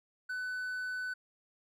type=tone; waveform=triangle; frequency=1500 Hz; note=F#6; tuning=23 cents sharp; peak=-33 dBFS; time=0.29-1.14 s; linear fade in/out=10 ms; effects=none